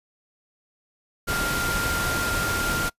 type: tone in noise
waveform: sine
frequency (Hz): 1396.9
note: F6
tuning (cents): 0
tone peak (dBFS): -26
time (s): 1.27-2.9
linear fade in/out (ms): 20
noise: pink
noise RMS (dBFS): -27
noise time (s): 1.27-2.9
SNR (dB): -2
effects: noise-tail reverb RT60 0.1 s tail -23 dB re dry + resampled to 32000 Hz